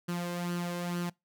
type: tone with flanger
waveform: sawtooth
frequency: 174.8 Hz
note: F3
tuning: 2 cents sharp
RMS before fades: -34 dBFS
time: 0.08-1.1 s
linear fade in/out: 10 ms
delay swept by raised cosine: 0.66 to 1.96 ms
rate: 2.2 Hz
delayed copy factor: +0.55
effects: noise-tail reverb RT60 0.2 s tail -24 dB re dry